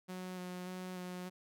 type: tone with vibrato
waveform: sawtooth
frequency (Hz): 182.3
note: F#3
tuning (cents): -25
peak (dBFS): -38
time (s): 0.08-1.3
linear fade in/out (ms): 20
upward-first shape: square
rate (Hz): 1.7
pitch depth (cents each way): 14
effects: none